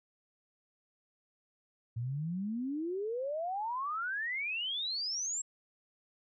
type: exponential sweep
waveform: sine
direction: up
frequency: 112 to 7690 Hz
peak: -33 dBFS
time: 1.96-5.42 s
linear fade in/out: 10 ms
effects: none